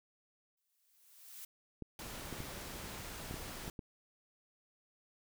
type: noise with exponential growth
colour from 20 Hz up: blue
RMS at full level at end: -47 dBFS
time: 0.57-1.45 s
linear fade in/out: 5 ms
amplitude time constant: 190 ms
type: clicks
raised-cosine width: 3 ms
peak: -30 dBFS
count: 7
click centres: 1.823 / 2.327 / 2.404 / 3.311 / 3.342 / 3.679 / 3.792 s
type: noise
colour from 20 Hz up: pink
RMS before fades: -46 dBFS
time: 1.99-3.7 s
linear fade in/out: 2 ms
effects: none